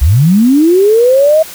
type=linear sweep; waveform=sine; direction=up; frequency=57.8 to 646 Hz; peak=-4 dBFS; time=0.01-1.43 s; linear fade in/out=10 ms; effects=white hiss -29 dBFS RMS until 1.54 s